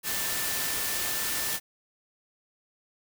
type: tone in noise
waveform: sine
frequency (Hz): 1771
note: A6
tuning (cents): +11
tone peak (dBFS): -39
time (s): 0.03-1.6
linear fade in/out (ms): 50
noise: white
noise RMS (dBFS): -30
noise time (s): 0.03-1.6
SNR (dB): -12
effects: none